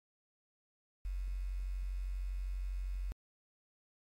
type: tone with quantisation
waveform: sine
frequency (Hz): 46.25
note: F#1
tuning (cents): 0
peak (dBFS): -35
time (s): 1.05-3.12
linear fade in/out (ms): 0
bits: 10
effects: MP3 64 kbps